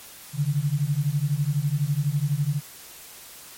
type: beating tone pair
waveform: sine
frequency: 138.6 / 150.6 Hz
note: C#3 / D3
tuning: 0 / +44 cents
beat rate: 12 Hz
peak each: -24 dBFS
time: 0.33-2.61 s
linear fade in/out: 50 ms
effects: white hiss -44 dBFS RMS until 3.57 s + MP3 64 kbps